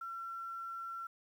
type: tone with quantisation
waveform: sine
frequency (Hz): 1355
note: E6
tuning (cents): +47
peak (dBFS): -40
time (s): 0.01-1.07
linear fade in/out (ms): 5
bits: 11
effects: none